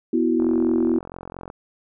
sine chord, B suspended fourth, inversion none, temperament just, 246.9 / 329.3 / 370.4 Hz, B3 / E4 / F#4, 0 / -2 / +2 cents, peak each -21 / -20 / -24 dBFS, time 0.13-0.99 s, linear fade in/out 5 ms
click train, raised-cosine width 1 ms, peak -21 dBFS, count 50, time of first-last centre 0.4-1.501 s, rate 44.5 Hz
effects none

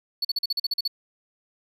triangle tone bursts, 4435 Hz, C#8, in tune, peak -21 dBFS, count 10, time 0.22-0.878 s, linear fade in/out 5 ms, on 28 ms, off 42 ms, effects none

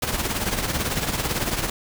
pink noise with tremolo, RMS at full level -22 dBFS, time 0.02-1.7 s, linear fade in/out 5 ms, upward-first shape triangle, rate 18 Hz, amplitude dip 70%, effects none

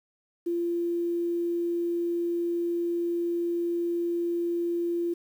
sine tone with quantisation, 343.6 Hz, F4, 28 cents flat, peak -25 dBFS, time 0.46-5.14 s, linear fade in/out 10 ms, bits 9, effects none

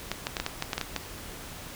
clicks, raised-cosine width 0.2 ms, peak -11 dBFS, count 10, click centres 0.116 / 0.269 / 0.368 / 0.4 / 0.464 / 0.624 / 0.732 / 0.78 / 0.813 / 0.963 s, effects pink hiss -42 dBFS RMS until 1.75 s

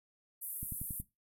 white band-pass noise, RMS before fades -42 dBFS, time 0.41-1.02 s, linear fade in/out 20 ms, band 9900 to 14000 Hz, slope 48 dB/octave
click train, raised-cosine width 5 ms, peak -30 dBFS, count 5, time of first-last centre 0.63-1 s, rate 10.8 Hz
effects noise-tail reverb RT60 0.2 s tail -18 dB re dry

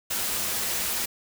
white noise with comb filter, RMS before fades -28 dBFS, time 0.1-1.06 s, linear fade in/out 10 ms, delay 6.9 ms, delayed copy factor -0.5, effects none

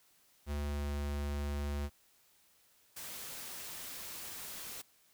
square tone with pitch glide, 72.8 to 72.13 Hz, D2 to D2, -15 to -31 cents, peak -35 dBFS, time 0.46-1.9 s, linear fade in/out 50 ms, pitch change -16 cents, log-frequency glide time 0.61-0.89 s
white noise, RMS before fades -45 dBFS, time 2.96-4.82 s, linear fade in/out 10 ms
effects white hiss -68 dBFS RMS until 5.13 s

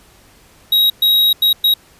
square tone bursts at uneven times, 3813 Hz, A#7, 38 cents sharp, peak -10 dBFS, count 4, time 0.72-0.9 / 1.02-1.33 / 1.42-1.53 / 1.64-1.74 s, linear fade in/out 5 ms, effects pink hiss -48 dBFS RMS until 1.99 s + resampled to 32000 Hz

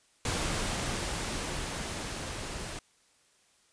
pink noise with level ramp, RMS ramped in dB -31 to -39 dBFS, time 0.25-2.79 s, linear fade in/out 2 ms, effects white hiss -66 dBFS RMS until 3.72 s + resampled to 22050 Hz

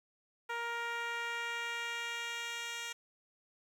10% pulse tone with band-pass filter sweep, 469 Hz, A#4, 11 cents sharp, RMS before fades -39 dBFS, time 0.49-2.93 s, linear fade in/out 10 ms, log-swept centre 1100 to 4500 Hz, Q 0.8, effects 10-bit

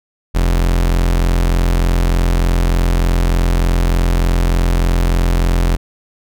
40% pulse tone, 43.33 Hz, F1, 13 cents flat, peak -10 dBFS, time 0.34-5.77 s, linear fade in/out 20 ms, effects none

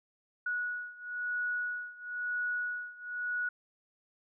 sine beating tone pair, 1462 / 1463 Hz, F#6 / F#6, -21 / -20 cents, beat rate 1 Hz, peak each -35 / -37 dBFS, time 0.46-3.49 s, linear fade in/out 5 ms, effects none

